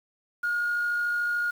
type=tone with amplitude modulation; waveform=sine; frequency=1430 Hz; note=F6; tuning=41 cents sharp; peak=-22 dBFS; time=0.43-1.51 s; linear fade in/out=10 ms; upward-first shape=sine; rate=53.6 Hz; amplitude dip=25%; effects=tanh soft clip ceiling -20 dBFS + 8-bit